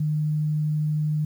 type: tone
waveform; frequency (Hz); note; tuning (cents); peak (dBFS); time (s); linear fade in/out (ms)
sine; 152.1; D#3; -39; -21; 0-1.25; 5
effects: 9-bit